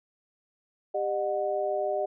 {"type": "tone cluster", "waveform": "sine", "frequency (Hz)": [396.7, 608, 735], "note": ["G4", "D#5", "F#5"], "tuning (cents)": [21, -40, -12], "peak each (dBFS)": [-32, -28, -32], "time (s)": [0.94, 2.06], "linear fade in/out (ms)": 10, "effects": []}